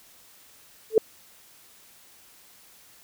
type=tone with exponential growth; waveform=sine; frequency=439.8 Hz; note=A4; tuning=1 cent flat; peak=-9 dBFS; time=0.9-0.98 s; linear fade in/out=2 ms; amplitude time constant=16 ms; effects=white hiss -54 dBFS RMS until 3.03 s